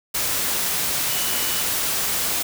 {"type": "tone in noise", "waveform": "sine", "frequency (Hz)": 2960, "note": "F#7", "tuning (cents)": 0, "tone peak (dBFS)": -32, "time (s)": [1.09, 1.62], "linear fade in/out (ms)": 10, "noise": "white", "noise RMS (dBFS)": -23, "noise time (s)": [0.14, 2.43], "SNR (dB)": -12, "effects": []}